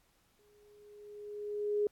sine tone with exponential growth, 415.3 Hz, G#4, in tune, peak -26 dBFS, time 0.39-1.87 s, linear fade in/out 2 ms, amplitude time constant 320 ms, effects pink hiss -71 dBFS RMS until 1.91 s + AAC 64 kbps

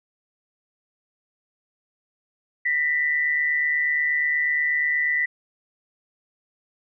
sine tone pair together, 1827.2 / 1975.5 Hz, A#6 / B6, -35 / 0 cents, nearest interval minor second, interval 135 cents, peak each -29 / -20 dBFS, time 2.65-5.26 s, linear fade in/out 10 ms, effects none

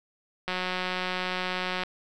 click train, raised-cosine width 0.3 ms, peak -14 dBFS, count 249, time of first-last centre 0.48-1.835 s, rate 183 Hz, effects none

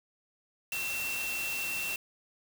sine tone in noise, 2705 Hz, E7, 44 cents sharp, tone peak -33 dBFS, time 0.72-1.96 s, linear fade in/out 2 ms, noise white, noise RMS -38 dBFS, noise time 0.72-1.96 s, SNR +2 dB, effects none

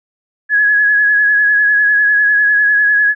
sine tone with vibrato, 1682 Hz, G#6, 22 cents sharp, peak -8 dBFS, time 0.49-3.15 s, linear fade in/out 50 ms, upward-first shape sine, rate 10 Hz, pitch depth 31 cents each way, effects none

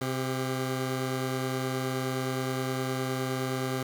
15% pulse tone pair together, 130 / 399.6 Hz, C3 / G4, -11 / +33 cents, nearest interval octave + perfect fifth, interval 1944 cents, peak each -23 / -30 dBFS, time 0.01-3.83 s, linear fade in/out 5 ms, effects 9-bit

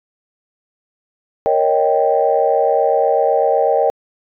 sine chord, Eb dominant seventh, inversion second, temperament equal, 466.2 / 554.4 / 622.3 / 784 Hz, Bb4 / Db5 / Eb5 / G5, 0 / 0 / 0 / 0 cents, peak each -17 dBFS, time 1.46-3.9 s, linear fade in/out 0 ms, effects tanh soft clip ceiling -1 dBFS

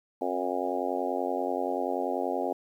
harmonic tone with a mistuned harmonic, 90.4 Hz, F#2, 40 cents flat, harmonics 3 / 4 / 5 / 6 / 7 / 8 / 9, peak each -35 / -35 / -35 / -35 / -35 / -35 / -35 dBFS, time 0.21-2.53 s, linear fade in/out 5 ms, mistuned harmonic 3, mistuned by -19 cents, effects 10-bit

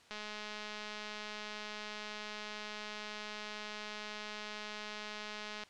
click train, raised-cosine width 0.2 ms, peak -26 dBFS, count 1167, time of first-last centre 0.11-5.636 s, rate 211 Hz, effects white hiss -61 dBFS RMS until 5.69 s + low-pass 5000 Hz 12 dB/octave

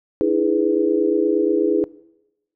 sine chord, E dominant seventh, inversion third, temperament equal with one note detuned, 301.1 / 329.6 / 415.3 / 493.9 Hz, D4 / E4 / G#4 / B4, +43 / 0 / 0 / 0 cents, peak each -23 / -20 / -19 / -23 dBFS, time 0.21-1.84 s, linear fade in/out 0 ms, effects noise-tail reverb RT60 1.0 s tail -23 dB re dry

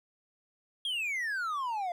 triangle exponential sweep, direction down, 3322 to 682 Hz, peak -29 dBFS, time 0.85-1.92 s, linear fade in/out 2 ms, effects none

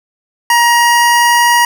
25% pulse tone with pitch glide, 947 to 953.6 Hz, A#5 to A#5, +27 to +39 cents, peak -3 dBFS, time 0.5-1.65 s, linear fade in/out 2 ms, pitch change +12 cents, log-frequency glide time 0.68-1.54 s, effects none

